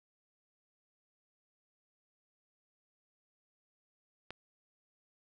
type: click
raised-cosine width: 0.3 ms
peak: -26 dBFS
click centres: 4.306 s
effects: none